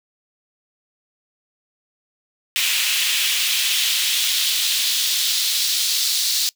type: noise with high-pass filter sweep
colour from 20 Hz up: pink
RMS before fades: -20 dBFS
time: 2.56-6.49 s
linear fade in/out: 0 ms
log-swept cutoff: 2700 to 4300 Hz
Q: 2.3
effects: noise-tail reverb RT60 0.1 s tail -22 dB re dry